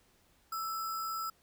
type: tone with sample-and-hold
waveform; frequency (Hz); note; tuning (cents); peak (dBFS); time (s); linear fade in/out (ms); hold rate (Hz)
sine; 1318.5; E6; 0; -34; 0.52-1.3; 5; 6300
effects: pink hiss -68 dBFS RMS until 1.42 s